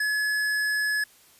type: tone with tanh clipping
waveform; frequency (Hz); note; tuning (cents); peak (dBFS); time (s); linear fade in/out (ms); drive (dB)
sine; 1702; G#6; +42; -25; 0-1.04; 5; 16
effects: white hiss -56 dBFS RMS until 1.39 s + resampled to 32000 Hz